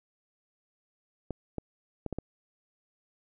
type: clicks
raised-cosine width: 2 ms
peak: -20 dBFS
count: 5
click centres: 1.307 / 1.583 / 2.063 / 2.127 / 2.186 s
effects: none